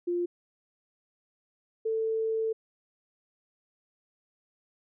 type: tone pair in turn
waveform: sine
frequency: 350 / 444.6 Hz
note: F4 / A4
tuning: +4 / +18 cents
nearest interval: major third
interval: 414 cents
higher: second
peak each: -26 / -26 dBFS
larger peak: neither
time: 0.07-0.26 / 1.85-2.53 s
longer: second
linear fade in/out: 10 ms
effects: none